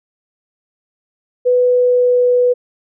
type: tone with pitch glide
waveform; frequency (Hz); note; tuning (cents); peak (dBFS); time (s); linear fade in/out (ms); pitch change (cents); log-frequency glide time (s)
sine; 496.2 to 493.3; B4 to B4; +8 to -2; -9; 1.45-2.54; 20; -10; 1.58-2.25
effects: none